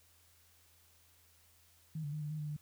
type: tone with pitch steps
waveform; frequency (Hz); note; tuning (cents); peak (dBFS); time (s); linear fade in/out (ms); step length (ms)
sine; 157.3 / 144.9 / 152.5 / 148.8 / 154.2 / 150 / 149.1; D#3 / D3 / D#3 / D3 / D#3 / D3 / D3; +19 / -23 / -34 / +23 / -15 / +37 / +27; -37; 1.95-2.566; 5; 88
effects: added 84 Hz sine -70 dBFS peak until 2.61 s + white hiss -67 dBFS RMS until 2.61 s